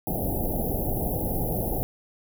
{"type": "band-stop noise", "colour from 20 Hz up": "pink", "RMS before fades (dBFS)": -27, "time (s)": [0.07, 1.83], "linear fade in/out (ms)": 0, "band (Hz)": [820, 11000], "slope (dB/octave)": 96, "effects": []}